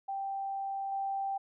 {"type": "tone with level steps", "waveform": "sine", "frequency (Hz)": 784, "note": "G5", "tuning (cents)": 0, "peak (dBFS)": [-33, -31], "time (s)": [0.08, 1.38], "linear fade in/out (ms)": 10, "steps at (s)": 0.92, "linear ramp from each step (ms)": 2, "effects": []}